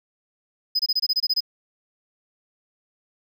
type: tone bursts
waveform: triangle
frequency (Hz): 5020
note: D#8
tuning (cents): +15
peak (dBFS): -17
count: 10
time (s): 0.75-1.406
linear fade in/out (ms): 10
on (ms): 44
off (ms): 24
effects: none